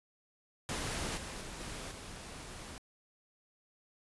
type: noise with level steps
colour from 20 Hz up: pink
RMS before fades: -37 / -43 / -45 / -43 / -47 dBFS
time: 0.69-2.78 s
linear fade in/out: 0 ms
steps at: 1.17 / 1.41 / 1.6 / 1.91 s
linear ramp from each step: 5 ms
effects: resampled to 24000 Hz